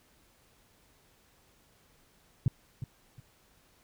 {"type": "tone with echo", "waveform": "sine", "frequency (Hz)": 126.9, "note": "B2", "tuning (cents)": 47, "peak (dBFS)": -20, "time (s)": [2.46, 2.48], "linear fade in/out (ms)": 2, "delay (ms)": 360, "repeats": 2, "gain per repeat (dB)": -12, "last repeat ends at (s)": 3.2, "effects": ["pink hiss -65 dBFS RMS until 3.83 s"]}